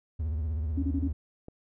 triangle tone with vibrato, 77.78 Hz, D#2, in tune, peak -26 dBFS, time 0.19-1.13 s, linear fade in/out 10 ms, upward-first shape triangle, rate 16 Hz, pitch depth 180 cents each way
sine tone bursts, 274.3 Hz, C#4, 18 cents flat, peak -27 dBFS, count 4, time 0.77-1.08 s, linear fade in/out 10 ms, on 58 ms, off 26 ms
click, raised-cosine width 2 ms, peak -30 dBFS, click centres 1.484 s
effects none

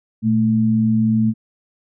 sine tone pair together, 116.8 / 220.2 Hz, A#2 / A3, +4 / +2 cents, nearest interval major seventh, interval 1098 cents, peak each -20 / -14 dBFS, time 0.22-1.34 s, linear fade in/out 50 ms, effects none

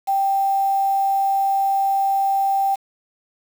sine tone with quantisation, 784 Hz, G5, in tune, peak -16 dBFS, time 0.07-2.76 s, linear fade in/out 20 ms, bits 6, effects none

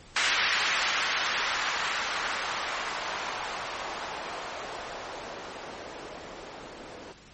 violet noise with low-pass filter sweep, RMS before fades -32 dBFS, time 0.16-7.13 s, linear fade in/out 5 ms, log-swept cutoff 1900 to 400 Hz, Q 1.1, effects pink hiss -52 dBFS RMS until 7.33 s + MP3 32 kbps

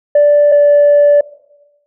sine tone pair in turn, 585 / 581.3 Hz, D5 / D5, -7 / -18 cents, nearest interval unison, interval 11 cents, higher first, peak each -3 dBFS, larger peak neither, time 0.15-0.52 / 0.52-1.21 s, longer second, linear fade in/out 5 ms, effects noise-tail reverb RT60 1.0 s tail -19 dB re dry + tanh soft clip ceiling -2 dBFS

